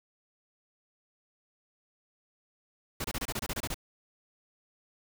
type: noise bursts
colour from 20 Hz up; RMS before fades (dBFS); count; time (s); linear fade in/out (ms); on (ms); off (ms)
pink; -34; 11; 3-3.744; 5; 44; 26
effects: none